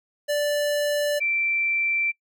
square / sine tone pair in turn, 586 / 2344 Hz, D5 / D7, -4 / -4 cents, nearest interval 2 octaves, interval 2400 cents, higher second, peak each -22 / -21 dBFS, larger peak second, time 0.28-1.2 / 1.2-2.12 s, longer neither, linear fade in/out 20 ms, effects noise-tail reverb RT60 0.1 s tail -25 dB re dry

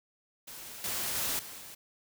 white noise with level steps, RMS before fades -45 / -34 / -32 / -45 / -47 dBFS, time 0.47-1.75 s, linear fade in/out 10 ms, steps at 0.84 / 1.15 / 1.39 / 1.58 s, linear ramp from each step 2 ms, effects none

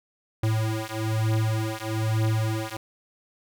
square beating tone pair, 109.6 / 110.7 Hz, A2 / A2, -6 / +11 cents, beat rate 1.1 Hz, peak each -27 dBFS, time 0.43-2.77 s, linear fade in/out 5 ms, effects none

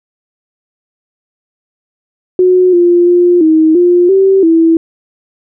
sine tone with pitch steps, 365.9 / 349.2 / 352.5 / 316.5 / 353 / 385.9 / 328.1 Hz, F#4 / F4 / F4 / D#4 / F4 / G4 / E4, -19 / 0 / +16 / +30 / +19 / -27 / -8 cents, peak -4 dBFS, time 2.39-4.77 s, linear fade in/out 2 ms, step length 340 ms, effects none

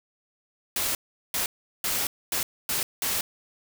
white noise bursts at uneven times, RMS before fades -27 dBFS, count 6, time 0.76-0.95 / 1.34-1.46 / 1.84-2.07 / 2.32-2.43 / 2.69-2.83 / 3.02-3.21 s, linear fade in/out 2 ms, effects none

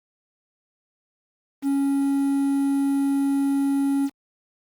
triangle tone with quantisation, 277.2 Hz, C#4, in tune, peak -17 dBFS, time 1.62-4.1 s, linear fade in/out 50 ms, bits 7, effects Opus 32 kbps

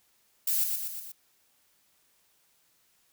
violet noise with echo, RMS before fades -27 dBFS, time 0.47-0.64 s, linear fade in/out 5 ms, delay 120 ms, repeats 4, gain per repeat -4 dB, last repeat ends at 1.12 s, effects white hiss -68 dBFS RMS until 3.12 s

